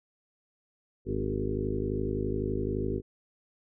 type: harmonic tone with a mistuned harmonic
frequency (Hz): 51.8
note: G#1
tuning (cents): -4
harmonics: 1 / 2 / 3 / 4 / 5 / 6 / 7 / 8 / 9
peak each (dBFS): -36 / -35 / -40 / -39 / -36 / -40 / -34 / -37 / -40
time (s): 1.05-3.02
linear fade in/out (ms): 50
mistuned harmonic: 7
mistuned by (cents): +44
effects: none